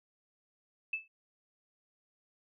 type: tone with exponential decay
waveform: sine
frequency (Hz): 2625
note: E7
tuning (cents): -8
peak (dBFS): -28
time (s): 0.93-1.08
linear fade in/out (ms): 5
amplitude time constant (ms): 31
effects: none